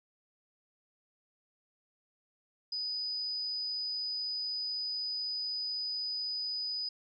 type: tone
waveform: sine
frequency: 4978 Hz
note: D#8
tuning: in tune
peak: -33 dBFS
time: 2.72-6.89 s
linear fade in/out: 5 ms
effects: none